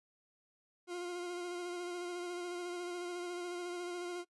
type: tone with vibrato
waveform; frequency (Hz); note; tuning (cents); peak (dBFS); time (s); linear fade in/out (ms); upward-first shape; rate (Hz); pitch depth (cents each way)
40% pulse; 352.8; F4; +18; -38; 0.87-4.25; 50; sine; 14; 25
effects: noise-tail reverb RT60 0.1 s tail -22 dB re dry + resampled to 24000 Hz

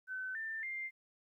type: tone with pitch steps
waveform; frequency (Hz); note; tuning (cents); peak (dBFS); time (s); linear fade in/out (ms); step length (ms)
sine; 1520 / 1786.8 / 2101; F#6 / A6 / C7; +46 / +26 / +7; -38; 0.07-0.91; 50; 280
effects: 13-bit

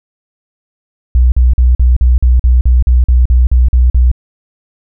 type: tone bursts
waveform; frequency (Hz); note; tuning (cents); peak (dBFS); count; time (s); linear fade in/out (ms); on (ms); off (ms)
sine; 61.74; B1; 0; -4; 14; 1.15-4.115; 0; 170; 45
effects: none

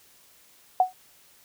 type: tone with exponential decay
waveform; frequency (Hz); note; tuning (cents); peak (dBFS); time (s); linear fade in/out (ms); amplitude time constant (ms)
sine; 740; F#5; 0; -12; 0.8-0.93; 2; 27
effects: white hiss -57 dBFS RMS until 1.44 s

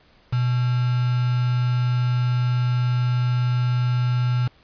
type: tone with quantisation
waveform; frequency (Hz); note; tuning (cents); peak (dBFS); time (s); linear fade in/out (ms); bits
sine; 123.47; B2; 0; -18; 0.32-4.48; 10; 5
effects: pink hiss -56 dBFS RMS until 4.63 s + resampled to 11025 Hz

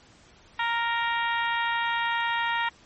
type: harmonic tone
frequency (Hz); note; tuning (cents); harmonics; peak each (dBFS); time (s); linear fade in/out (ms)
466.2; A#4; 0; 2 / 3 / 4 / 5 / 6 / 7 / 8; -27 / -32 / -29 / -36 / -37 / -38 / -40; 0.59-2.69; 5
effects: pink hiss -55 dBFS RMS until 2.85 s + MP3 32 kbps

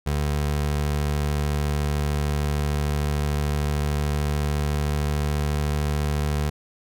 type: tone with pitch glide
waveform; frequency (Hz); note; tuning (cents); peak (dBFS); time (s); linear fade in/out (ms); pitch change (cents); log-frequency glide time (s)
25% pulse; 73.42 to 73.93; D2 to D2; 0 to +12; -18; 0.06-6.5; 10; +12; 3.62-5.83
effects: none

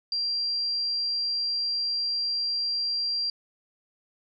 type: tone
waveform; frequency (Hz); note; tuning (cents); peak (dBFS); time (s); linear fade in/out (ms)
sine; 4742; D8; +16; -25; 0.12-3.3; 2
effects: none

